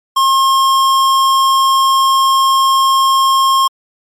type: tone with hard clipping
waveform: sine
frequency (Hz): 1072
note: C6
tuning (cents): +42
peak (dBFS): -10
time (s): 0.16-3.68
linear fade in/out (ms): 10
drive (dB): 16
effects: MP3 96 kbps